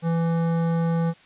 triangle tone with hard clipping, 166.5 Hz, E3, 18 cents sharp, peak -22 dBFS, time 0.02-1.14 s, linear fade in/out 50 ms, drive 18 dB, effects white hiss -53 dBFS RMS until 1.25 s + resampled to 8000 Hz

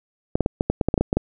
clicks, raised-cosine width 2 ms, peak -5 dBFS, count 12, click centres 0.355 / 0.407 / 0.461 / 0.609 / 0.7 / 0.812 / 0.886 / 0.941 / 0.978 / 1.01 / 1.129 / 1.17 s, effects none

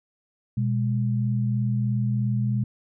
sine tone pair together, 121.83 / 204.9 Hz, B2 / G#3, -23 / -23 cents, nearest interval major sixth, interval 900 cents, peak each -22 / -27 dBFS, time 0.57-2.64 s, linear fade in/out 5 ms, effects none

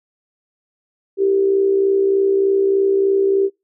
sine tone with amplitude modulation, 391.2 Hz, G4, 4 cents flat, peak -10 dBFS, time 1.17-3.5 s, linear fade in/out 50 ms, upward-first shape sine, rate 63.3 Hz, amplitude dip 55%, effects noise-tail reverb RT60 0.2 s tail -24 dB re dry

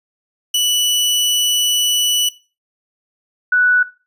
sawtooth / sine tone pair in turn, 2960 / 1480 Hz, F#7 / F#6, 0 / 0 cents, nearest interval octave, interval 1200 cents, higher first, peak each -10 dBFS, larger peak neither, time 0.54-2.29 / 3.52-3.83 s, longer first, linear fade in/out 5 ms, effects noise-tail reverb RT60 0.3 s tail -17 dB re dry + resampled to 32000 Hz

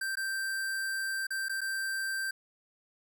square tone with dropouts, 1568 Hz, G6, in tune, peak -32 dBFS, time 0.01-2.31 s, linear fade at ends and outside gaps 5 ms, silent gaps 0.155-0.17 / 1.269-1.305 / 1.485-1.494 / 1.608-1.614 s, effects none

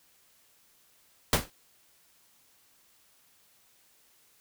pink noise with exponential decay, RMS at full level -19 dBFS, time 1.33-1.5 s, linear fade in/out 1 ms, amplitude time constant 36 ms, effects white hiss -64 dBFS RMS until 4.4 s

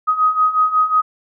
sine beating tone pair, 1253 / 1258.5 Hz, D#6 / D#6, +12 / +19 cents, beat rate 5.5 Hz, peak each -18 / -14 dBFS, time 0.07-1.02 s, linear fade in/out 20 ms, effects none

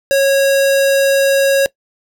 square tone, 549 Hz, C#5, 17 cents flat, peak -10 dBFS, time 0.11-1.66 s, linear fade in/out 0 ms, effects noise-tail reverb RT60 0.1 s tail -21 dB re dry

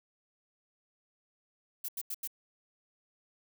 violet noise bursts, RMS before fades -37 dBFS, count 4, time 1.84-2.275 s, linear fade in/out 5 ms, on 45 ms, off 85 ms, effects none

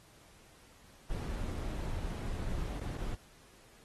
brown noise with dropouts, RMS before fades -37 dBFS, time 1.1-3.15 s, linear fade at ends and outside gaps 5 ms, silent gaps 2.801-2.811 / 2.973-2.982 s, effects pink hiss -61 dBFS RMS until 3.84 s + AAC 32 kbps

